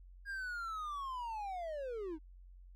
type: linear sweep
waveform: triangle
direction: down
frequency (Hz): 1636 to 294.2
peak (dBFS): -37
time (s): 0.25-2.19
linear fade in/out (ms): 50
effects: added 45 Hz sine -53 dBFS peak until 2.75 s